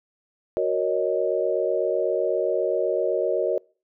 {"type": "chord", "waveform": "sine", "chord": "D# minor seventh", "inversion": "first", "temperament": "equal", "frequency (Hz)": [370, 466.2, 554.4, 622.3], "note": ["F#4", "A#4", "C#5", "D#5"], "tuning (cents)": [0, 0, 0, 0], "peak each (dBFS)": -26, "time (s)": [0.57, 3.58], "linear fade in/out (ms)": 0, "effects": ["noise-tail reverb RT60 0.4 s tail -26 dB re dry"]}